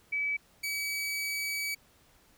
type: tone pair in turn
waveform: sine / sawtooth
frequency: 2292 / 2282 Hz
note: D7 / C#7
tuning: -43 / +50 cents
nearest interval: unison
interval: 7 cents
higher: first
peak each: -28 dBFS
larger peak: neither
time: 0.12-0.37 / 0.63-1.75 s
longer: second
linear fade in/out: 10 ms
effects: pink hiss -63 dBFS RMS until 2.37 s